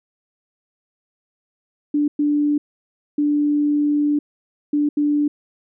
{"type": "tone bursts at uneven times", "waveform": "sine", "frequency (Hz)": 293.7, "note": "D4", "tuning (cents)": 0, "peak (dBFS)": -15, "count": 5, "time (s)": [[1.94, 2.08], [2.19, 2.58], [3.18, 4.19], [4.73, 4.89], [4.97, 5.28]], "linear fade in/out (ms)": 5, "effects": []}